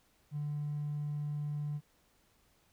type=tone with hard clipping; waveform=triangle; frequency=147.5 Hz; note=D3; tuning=8 cents sharp; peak=-34 dBFS; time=0.31-1.81 s; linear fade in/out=50 ms; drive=3 dB; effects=pink hiss -70 dBFS RMS until 2.72 s